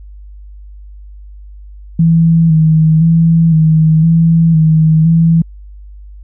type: tone with vibrato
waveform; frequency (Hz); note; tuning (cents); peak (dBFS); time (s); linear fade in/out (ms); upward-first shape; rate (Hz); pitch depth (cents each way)
sine; 161.5; E3; -35; -5; 1.99-5.42; 5; square; 0.98; 36
effects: added 50 Hz sine -30 dBFS peak until 6.23 s